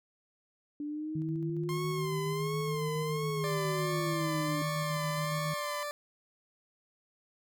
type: exponential two-way sweep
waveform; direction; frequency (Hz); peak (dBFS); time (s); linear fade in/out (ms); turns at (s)
sine; up then down; 291.7 to 466.2 to 291.7; -34; 0.8-4.62; 2; 3.01
type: tone with tremolo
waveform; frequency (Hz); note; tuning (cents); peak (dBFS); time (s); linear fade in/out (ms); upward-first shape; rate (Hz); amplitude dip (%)
sine; 155.56; D#3; 0; -32; 1.15-5.54; 5; square; 7.2; 25
type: tone with vibrato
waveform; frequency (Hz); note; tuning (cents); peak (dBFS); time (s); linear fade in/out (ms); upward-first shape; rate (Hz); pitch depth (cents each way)
sawtooth; 1056; C6; +16; -34; 1.69-5.83; 0; sine; 1.4; 71
type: tone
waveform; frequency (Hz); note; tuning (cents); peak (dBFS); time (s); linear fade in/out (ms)
20% pulse; 587.3; D5; 0; -30; 3.44-5.91; 0
effects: none